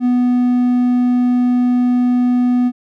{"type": "tone", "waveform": "triangle", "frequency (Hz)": 246.9, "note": "B3", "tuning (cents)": 0, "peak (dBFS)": -9, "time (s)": [0, 2.72], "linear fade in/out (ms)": 50, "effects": []}